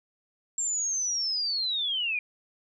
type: linear sweep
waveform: sine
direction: down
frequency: 7459 to 2377 Hz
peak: -26 dBFS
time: 0.58-2.19 s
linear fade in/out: 2 ms
effects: none